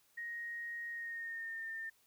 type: tone with pitch glide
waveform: sine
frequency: 1874 to 1806 Hz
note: A#6 to A6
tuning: +9 to +45 cents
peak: -40 dBFS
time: 0.17-1.9 s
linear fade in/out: 10 ms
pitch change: -64 cents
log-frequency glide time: 0.88-1.69 s
effects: white hiss -71 dBFS RMS until 2.06 s